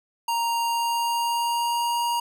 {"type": "tone with pitch glide", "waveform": "square", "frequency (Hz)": [933, 946], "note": ["A#5", "A#5"], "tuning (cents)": [1, 25], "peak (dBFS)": -23, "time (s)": [0.28, 2.2], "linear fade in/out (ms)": 5, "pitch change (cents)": 24, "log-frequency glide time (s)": [0.64, 2.01], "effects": []}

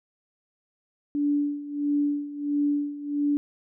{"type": "tone with tremolo", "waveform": "sine", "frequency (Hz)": 289.9, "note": "D4", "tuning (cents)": -22, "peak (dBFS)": -20, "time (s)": [1.15, 3.37], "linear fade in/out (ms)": 0, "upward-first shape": "sine", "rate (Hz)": 1.5, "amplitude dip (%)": 80, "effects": []}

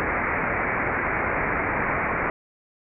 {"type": "low-pass noise", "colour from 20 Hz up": "white", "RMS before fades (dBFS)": -25, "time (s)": [0, 2.3], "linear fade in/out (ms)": 0, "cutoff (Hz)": 2300, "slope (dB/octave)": 96, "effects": []}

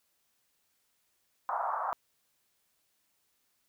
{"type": "band-pass noise", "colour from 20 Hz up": "pink", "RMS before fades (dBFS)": -33, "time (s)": [1.49, 1.93], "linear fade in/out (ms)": 0, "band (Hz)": [690, 1300], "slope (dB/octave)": 48, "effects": ["white hiss -75 dBFS RMS until 3.68 s"]}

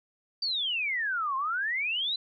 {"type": "exponential two-way sweep", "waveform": "sine", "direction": "down then up", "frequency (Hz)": [4702, 1039, 4076], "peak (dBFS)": -27, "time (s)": [0.42, 2.16], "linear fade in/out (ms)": 5, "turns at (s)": 1.36, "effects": []}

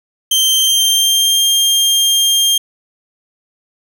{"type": "tone with pitch glide", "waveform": "sawtooth", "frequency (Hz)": [3136, 3200], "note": ["G7", "G7"], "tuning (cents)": [0, 35], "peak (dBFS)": -7, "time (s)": [0.31, 2.58], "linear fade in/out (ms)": 5, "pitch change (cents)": 35, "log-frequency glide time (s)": [0.54, 1.44], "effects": []}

